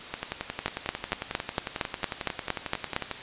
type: two click trains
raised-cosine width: 0.3 ms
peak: -9 / -14 dBFS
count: 11 / 34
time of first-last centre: 0.66-2.964 / 0.14-3.113 s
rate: 4.34 / 11.1 Hz
effects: white hiss -40 dBFS RMS until 3.22 s + resampled to 8000 Hz